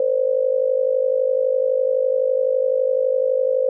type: tone with amplitude modulation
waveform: sine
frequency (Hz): 520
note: C5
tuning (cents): -11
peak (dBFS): -12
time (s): 0-3.69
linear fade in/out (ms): 2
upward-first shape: sine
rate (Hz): 51.9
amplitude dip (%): 85
effects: none